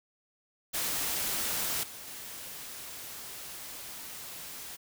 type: noise with level steps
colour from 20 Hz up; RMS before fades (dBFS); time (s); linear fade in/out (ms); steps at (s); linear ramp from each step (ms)
white; -32 / -45 / -43; 0.73-4.77; 20; 1.83 / 2.07; 5
effects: none